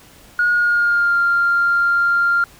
sine tone with pitch glide, 1442 to 1393.7 Hz, F#6 to F6, -45 to -4 cents, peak -12 dBFS, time 0.39-2.44 s, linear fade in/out 2 ms, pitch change -59 cents, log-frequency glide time 0.5-1.18 s, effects tanh soft clip ceiling -8 dBFS + pink hiss -46 dBFS RMS until 2.59 s

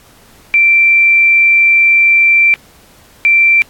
sine tone pair in turn, 2349 / 2349 Hz, D7 / D7, 0 / 0 cents, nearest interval unison, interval 0 cents, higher neither, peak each -5 dBFS, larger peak neither, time 0.54-2.54 / 3.25-3.62 s, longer first, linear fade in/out 0 ms, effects pink hiss -44 dBFS RMS until 3.69 s + AAC 64 kbps

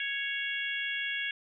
harmonic tone, 554.4 Hz, C#5, in tune, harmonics 3 / 4 / 5 / 6, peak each -35 / -36 / -37 / -38 dBFS, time 0-1.31 s, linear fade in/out 2 ms, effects none

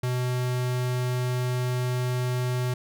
square tone, 125.2 Hz, B2, 24 cents sharp, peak -25 dBFS, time 0.03-2.74 s, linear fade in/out 5 ms, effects none

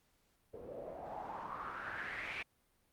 white noise with low-pass filter sweep, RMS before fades -44 dBFS, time 0.53-2.43 s, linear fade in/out 10 ms, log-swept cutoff 440 to 2500 Hz, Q 5, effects pink hiss -75 dBFS RMS until 2.92 s + Opus 48 kbps

